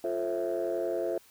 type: chord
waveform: sine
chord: F major seventh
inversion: none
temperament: equal with one note detuned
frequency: 349.2 / 440 / 530.6 / 659.3 Hz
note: F4 / A4 / C5 / E5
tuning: 0 / 0 / +24 / 0 cents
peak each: -32 / -34 / -33 / -32 dBFS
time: 0.04-1.18 s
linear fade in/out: 2 ms
effects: tanh soft clip ceiling -22 dBFS + white hiss -59 dBFS RMS until 1.3 s